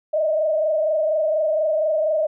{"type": "tone with frequency modulation", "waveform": "sine", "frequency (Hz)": 622.3, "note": "D#5", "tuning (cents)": 0, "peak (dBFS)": -17, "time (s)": [0.13, 2.27], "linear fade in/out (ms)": 10, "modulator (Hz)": 24.2, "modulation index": 1.1, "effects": []}